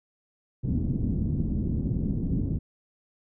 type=low-pass noise; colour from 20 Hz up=white; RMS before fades=-27 dBFS; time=0.63-2.59 s; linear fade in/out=20 ms; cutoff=240 Hz; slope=24 dB/octave; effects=none